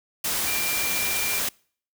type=tone in noise; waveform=sine; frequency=2373 Hz; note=D7; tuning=17 cents sharp; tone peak=-29 dBFS; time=0.47-1.39 s; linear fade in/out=5 ms; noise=white; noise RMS=-26 dBFS; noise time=0.24-1.49 s; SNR=-6 dB; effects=noise-tail reverb RT60 0.5 s tail -26 dB re dry